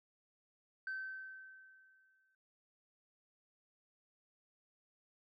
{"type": "tone with exponential decay", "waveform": "sine", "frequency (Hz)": 1541, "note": "G6", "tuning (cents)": -30, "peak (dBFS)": -36, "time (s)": [0.87, 2.35], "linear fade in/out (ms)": 2, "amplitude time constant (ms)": 320, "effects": ["tanh soft clip ceiling -36 dBFS"]}